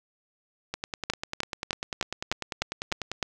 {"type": "two click trains", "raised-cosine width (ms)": 0.2, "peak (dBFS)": [-9, -14], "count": [8, 25], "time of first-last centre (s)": [[1.1, 3.228], [0.74, 3.116]], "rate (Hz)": [3.29, 10.1], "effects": []}